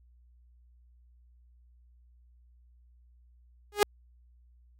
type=tone with exponential growth; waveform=sawtooth; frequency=412.8 Hz; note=G#4; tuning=10 cents flat; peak=-12 dBFS; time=3.72-3.83 s; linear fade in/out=2 ms; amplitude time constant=22 ms; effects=added 60 Hz sine -57 dBFS peak until 4.79 s + AAC 64 kbps